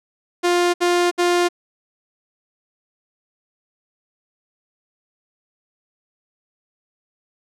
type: tone bursts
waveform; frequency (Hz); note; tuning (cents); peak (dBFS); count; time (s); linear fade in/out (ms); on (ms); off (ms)
sawtooth; 351.6; F4; +12; -11; 3; 0.43-1.488; 20; 310; 64
effects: low-pass 9000 Hz 12 dB/octave